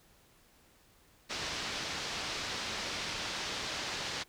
white low-pass noise, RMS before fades -38 dBFS, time 1.29-4.24 s, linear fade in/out 20 ms, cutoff 5400 Hz, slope 24 dB/octave, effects pink hiss -64 dBFS RMS until 4.28 s

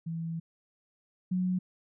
sine tone pair in turn, 164.81 / 183.03 Hz, E3 / F#3, 0 / -19 cents, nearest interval major second, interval 181 cents, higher second, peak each -32 / -26 dBFS, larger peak second, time 0.06-0.4 / 1.31-1.59 s, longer first, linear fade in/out 10 ms, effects none

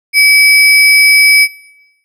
sine tone with sample-and-hold, 2285 Hz, D7, 48 cents flat, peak -3 dBFS, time 0.13-1.48 s, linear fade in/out 50 ms, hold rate 7350 Hz, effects noise-tail reverb RT60 0.9 s tail -19 dB re dry + low-pass 12000 Hz 12 dB/octave

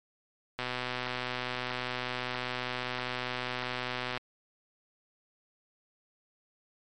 click train, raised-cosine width 0.3 ms, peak -17 dBFS, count 449, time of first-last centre 0.59-4.174 s, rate 125 Hz, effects MP3 64 kbps

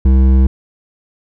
sine tone with hard clipping, 65.41 Hz, C2, in tune, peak -8 dBFS, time 0.05-0.47 s, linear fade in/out 5 ms, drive 10 dB, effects none

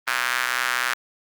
square tone with high-pass filter, 62 Hz, B1, 7 cents sharp, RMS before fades -24 dBFS, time 0.07-0.94 s, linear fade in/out 5 ms, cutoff 1500 Hz, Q 2.5, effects Opus 24 kbps

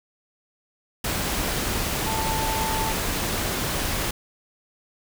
sine tone in noise, 884 Hz, A5, 8 cents sharp, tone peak -27 dBFS, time 2.06-2.92 s, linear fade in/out 5 ms, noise pink, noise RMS -26 dBFS, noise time 1.04-4.11 s, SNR -4 dB, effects none

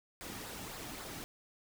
pink noise with flanger, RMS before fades -45 dBFS, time 0.21-1.24 s, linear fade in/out 0 ms, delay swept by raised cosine 0.32 to 2.02 ms, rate 3.7 Hz, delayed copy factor -0.5, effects none

